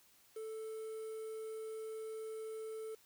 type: tone with quantisation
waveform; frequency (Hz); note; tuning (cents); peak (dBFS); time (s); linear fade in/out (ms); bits
triangle; 440; A4; 0; -40; 0.36-2.95; 5; 10
effects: white hiss -67 dBFS RMS until 3.05 s